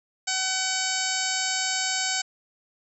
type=harmonic tone; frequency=756 Hz; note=F#5; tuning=37 cents sharp; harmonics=1 / 2 / 3 / 4 / 5 / 6 / 7 / 8 / 9 / 10; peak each=-34 / -32 / -34 / -35 / -36 / -32 / -34 / -36 / -34 / -31 dBFS; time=0.27-2.22 s; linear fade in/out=10 ms; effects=none